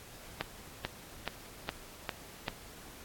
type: accelerating click train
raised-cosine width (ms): 0.3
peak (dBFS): -16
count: 6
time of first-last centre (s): 0.41-2.482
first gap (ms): 440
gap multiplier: 0.97
effects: pink hiss -51 dBFS RMS until 3.04 s + AAC 64 kbps